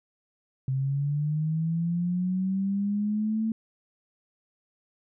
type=linear sweep; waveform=sine; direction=up; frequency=130.81 to 223.7 Hz; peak=-24 dBFS; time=0.68-3.52 s; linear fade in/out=2 ms; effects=none